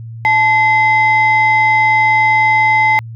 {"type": "tone pair together", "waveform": "sine", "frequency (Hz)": [870.3, 2058], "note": ["A5", "C7"], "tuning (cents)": [-19, -29], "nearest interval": "octave + minor third", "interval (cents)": 1490, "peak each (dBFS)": -10, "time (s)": [0.25, 2.99], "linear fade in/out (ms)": 0, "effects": ["tanh soft clip ceiling -3 dBFS", "added 114 Hz sine -26 dBFS peak until 3.15 s"]}